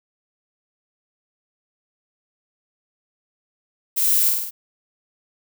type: noise with echo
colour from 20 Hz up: violet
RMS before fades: -20 dBFS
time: 3.96-4.31 s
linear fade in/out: 20 ms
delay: 50 ms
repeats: 4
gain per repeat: -3 dB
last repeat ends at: 4.51 s
effects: none